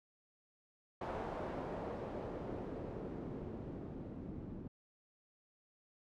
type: noise with low-pass filter sweep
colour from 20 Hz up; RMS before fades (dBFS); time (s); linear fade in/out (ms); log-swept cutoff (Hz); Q
white; -44; 1.01-4.68; 5; 760 to 230; 1.2
effects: none